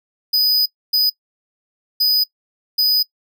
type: tone bursts at uneven times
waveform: square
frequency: 4982 Hz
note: D#8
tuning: 1 cent sharp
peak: -13 dBFS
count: 4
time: 0.33-0.66 / 0.93-1.1 / 2-2.24 / 2.78-3.03 s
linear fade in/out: 10 ms
effects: noise-tail reverb RT60 0.1 s tail -24 dB re dry